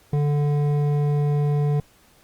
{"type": "tone with hard clipping", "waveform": "sine", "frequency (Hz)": 146.2, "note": "D3", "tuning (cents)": -7, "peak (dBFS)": -20, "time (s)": [0.13, 1.8], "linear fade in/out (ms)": 2, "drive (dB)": 10, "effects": ["pink hiss -56 dBFS RMS until 2.23 s", "Opus 48 kbps"]}